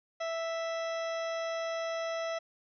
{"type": "harmonic tone", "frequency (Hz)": 659.3, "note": "E5", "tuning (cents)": 0, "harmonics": [1, 2, 3, 4, 5, 6, 8, 9], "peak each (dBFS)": [-33, -41, -43, -49, -49, -52, -51, -53], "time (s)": [0.2, 2.39], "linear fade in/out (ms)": 10, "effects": []}